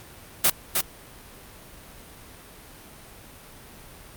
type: noise with echo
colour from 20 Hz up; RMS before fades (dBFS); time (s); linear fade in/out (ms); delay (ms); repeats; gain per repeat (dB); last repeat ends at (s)
white; -18; 0.44-0.5; 5; 310; 1; -4; 0.81
effects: pink hiss -46 dBFS RMS until 4.16 s + Opus 48 kbps